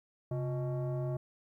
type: tone with frequency modulation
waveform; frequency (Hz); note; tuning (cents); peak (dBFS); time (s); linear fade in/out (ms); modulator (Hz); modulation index
sine; 134.1; C3; +43; -30; 0.31-1.17; 5; 491; 0.76
effects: tanh soft clip ceiling -29 dBFS + 12-bit